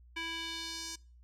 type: tone with band-pass filter sweep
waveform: square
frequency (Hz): 329.6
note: E4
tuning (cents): 0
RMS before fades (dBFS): -40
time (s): 0.16-0.96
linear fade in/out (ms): 10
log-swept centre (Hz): 2400 to 6200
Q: 2
effects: noise-tail reverb RT60 0.4 s tail -24 dB re dry + added 60 Hz sine -55 dBFS peak until 1.23 s